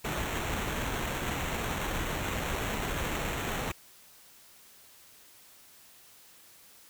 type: noise with sample-and-hold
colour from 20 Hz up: pink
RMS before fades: -33 dBFS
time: 0.04-3.72 s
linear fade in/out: 10 ms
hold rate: 4900 Hz
effects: white hiss -56 dBFS RMS until 6.89 s